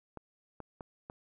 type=clicks; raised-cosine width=1 ms; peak=-29 dBFS; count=4; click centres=0.173 / 0.603 / 0.808 / 1.099 s; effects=none

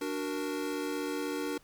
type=chord; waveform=square; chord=D augmented; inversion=none; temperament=equal; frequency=293.7 / 370 / 466.2 Hz; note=D4 / F#4 / A#4; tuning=0 / 0 / 0 cents; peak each=-36 / -39 / -38 dBFS; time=0.01-1.58 s; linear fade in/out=5 ms; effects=pink hiss -63 dBFS RMS until 1.63 s

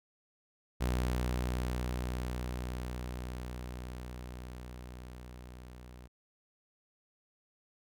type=tone with level ramp; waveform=sawtooth; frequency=61.74 Hz; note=B1; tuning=in tune; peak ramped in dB=-25 to -45 dBFS; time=0.8-6.08 s; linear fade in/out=20 ms; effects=none

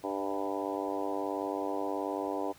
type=harmonic tone with a mistuned harmonic; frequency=98.6 Hz; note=G2; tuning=11 cents sharp; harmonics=3 / 4 / 5 / 6 / 7 / 8 / 9 / 10; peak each=-37 / -38 / -39 / -40 / -40 / -41 / -42 / -42 dBFS; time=0.03-2.53 s; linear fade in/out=20 ms; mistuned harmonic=7; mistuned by=-20 cents; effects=pink hiss -57 dBFS RMS until 2.58 s + high-pass 60 Hz 12 dB/octave

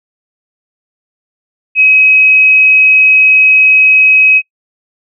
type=tone; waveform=sine; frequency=2543 Hz; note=D#7; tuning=37 cents sharp; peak=-3 dBFS; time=1.75-4.42 s; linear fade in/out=50 ms; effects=noise-tail reverb RT60 0.1 s tail -22 dB re dry

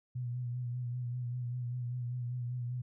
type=tone with vibrato; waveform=sine; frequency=122.8 Hz; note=B2; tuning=9 cents flat; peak=-34 dBFS; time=0.15-2.82 s; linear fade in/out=10 ms; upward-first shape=sine; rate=5.1 Hz; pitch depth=39 cents each way; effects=none

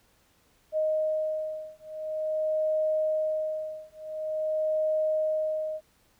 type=beating tone pair; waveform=sine; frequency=622.3 / 622.77 Hz; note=D#5 / D#5; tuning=0 / +1 cents; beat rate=0.47 Hz; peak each=-29 dBFS; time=0.72-5.81 s; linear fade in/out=50 ms; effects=pink hiss -65 dBFS RMS until 6.19 s

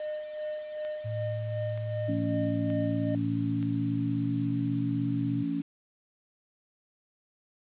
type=tone with tremolo; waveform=triangle; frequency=609 Hz; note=D#5; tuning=37 cents flat; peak=-29 dBFS; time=0-3.15 s; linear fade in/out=2 ms; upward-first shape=sine; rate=2.6 Hz; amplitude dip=55%
type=click train; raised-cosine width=0.2 ms; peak=-29 dBFS; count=4; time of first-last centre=0.85-3.628 s; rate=1.08 Hz
type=tone with pitch glide; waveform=sine; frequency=110 to 122.76 Hz; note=A2 to B2; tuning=0 to -10 cents; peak=-31 dBFS; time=1.04-5.44 s; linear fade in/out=20 ms; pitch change=+190 cents; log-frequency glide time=2.69-4.58 s
type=harmonic tone; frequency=56.5 Hz; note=A1; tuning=47 cents sharp; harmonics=3 / 4 / 5; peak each=-35 / -36 / -29 dBFS; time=2.08-5.62 s; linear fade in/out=10 ms
effects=resampled to 8000 Hz + 9-bit

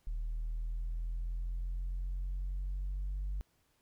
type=exponential sweep; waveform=sine; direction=up; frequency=38.89 to 48.84 Hz; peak=-32 dBFS; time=0.07-3.41 s; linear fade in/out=0 ms; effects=tanh soft clip ceiling -32 dBFS + pink hiss -74 dBFS RMS until 3.81 s

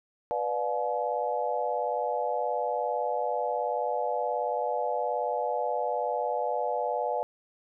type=chord; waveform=sine; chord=B diminished seventh; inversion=none; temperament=just; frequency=493.9 / 592.7 / 711.2 / 853.4 Hz; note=B4 / D5 / F5 / Ab5; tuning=0 / +16 / +31 / +47 cents; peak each=-32 dBFS; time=0.31-7.23 s; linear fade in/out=0 ms; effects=none

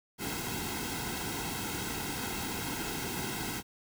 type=noise with comb filter; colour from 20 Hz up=pink; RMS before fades=-36 dBFS; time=0.18-3.63 s; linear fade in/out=50 ms; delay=1.7 ms; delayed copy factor=-0.8; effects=none

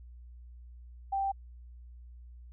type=tone; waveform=sine; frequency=784 Hz; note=G5; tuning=in tune; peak=-28 dBFS; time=1.12-1.32 s; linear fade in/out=10 ms; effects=added 60 Hz sine -47 dBFS peak until 2.52 s

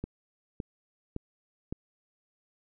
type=click train; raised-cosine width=3 ms; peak=-21 dBFS; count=4; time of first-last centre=0.04-1.725 s; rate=1.78 Hz; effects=none

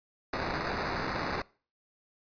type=noise with sample-and-hold; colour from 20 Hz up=violet; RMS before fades=-33 dBFS; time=0.33-1.42 s; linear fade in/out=5 ms; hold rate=3150 Hz; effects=noise-tail reverb RT60 0.4 s tail -23 dB re dry + resampled to 11025 Hz

